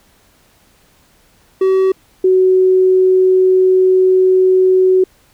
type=tone pair in turn; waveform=triangle / sine; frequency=380 / 373 Hz; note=F#4 / F#4; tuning=+46 / +14 cents; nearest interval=unison; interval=32 cents; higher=first; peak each=-7 dBFS; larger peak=neither; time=1.61-1.92 / 2.24-5.04 s; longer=second; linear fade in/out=5 ms; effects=pink hiss -52 dBFS RMS until 5.33 s